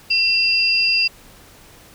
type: tone pair together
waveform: sine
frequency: 2706 / 4822 Hz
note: E7 / D8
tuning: +45 / +45 cents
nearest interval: minor seventh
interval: 1000 cents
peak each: -17 dBFS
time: 0.1-1.08 s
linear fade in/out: 10 ms
effects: pink hiss -46 dBFS RMS until 1.94 s